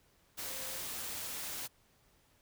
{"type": "tone in noise", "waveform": "sine", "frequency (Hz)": 527, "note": "C5", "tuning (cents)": 12, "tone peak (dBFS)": -52, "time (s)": [0.45, 0.79], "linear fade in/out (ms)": 20, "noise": "white", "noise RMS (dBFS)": -41, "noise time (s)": [0.37, 1.68], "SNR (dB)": -14, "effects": ["pink hiss -69 dBFS RMS until 2.41 s"]}